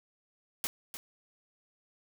white noise with echo, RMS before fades -33 dBFS, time 0.64-0.67 s, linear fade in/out 0 ms, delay 300 ms, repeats 1, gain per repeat -10 dB, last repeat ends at 0.97 s, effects none

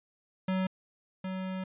square tone pair in turn, 187.6 / 187.6 Hz, F#3 / F#3, +24 / +24 cents, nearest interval unison, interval 0 cents, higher neither, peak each -28 / -34 dBFS, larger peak first, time 0.48-0.67 / 1.24-1.64 s, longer second, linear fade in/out 5 ms, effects resampled to 8000 Hz

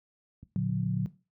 click train, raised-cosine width 5 ms, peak -33 dBFS, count 5, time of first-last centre 0.43-0.975 s, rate 7.34 Hz
sine chord, Bb augmented, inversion none, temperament just, 116.54 / 145.68 / 182.1 Hz, Bb2 / D3 / F#3, 0 / -14 / -27 cents, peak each -32 / -31 / -28 dBFS, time 0.56-1.06 s, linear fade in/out 0 ms
effects noise-tail reverb RT60 0.3 s tail -17 dB re dry + high-pass 60 Hz 12 dB/octave

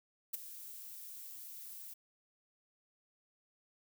violet noise with ADSR envelope, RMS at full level -35 dBFS, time 0.33-1.94 s, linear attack 13 ms, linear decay 14 ms, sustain -14 dB, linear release 9 ms, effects none

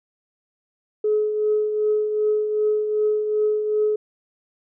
sine tone with tremolo, 425.2 Hz, G#4, 41 cents sharp, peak -15 dBFS, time 1.04-3.96 s, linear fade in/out 5 ms, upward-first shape triangle, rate 2.6 Hz, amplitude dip 55%, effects tanh soft clip ceiling -11 dBFS

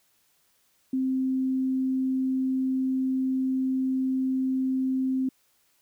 sine tone, 261.6 Hz, C4, in tune, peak -23 dBFS, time 0.93-5.29 s, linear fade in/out 5 ms, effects white hiss -67 dBFS RMS until 5.81 s

